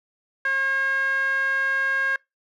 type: tone with band-pass filter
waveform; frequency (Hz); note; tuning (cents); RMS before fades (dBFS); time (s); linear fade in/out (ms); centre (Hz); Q
sawtooth; 540; C#5; -45; -23; 0.45-2.16; 2; 1600; 8.1
effects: noise-tail reverb RT60 0.2 s tail -24 dB re dry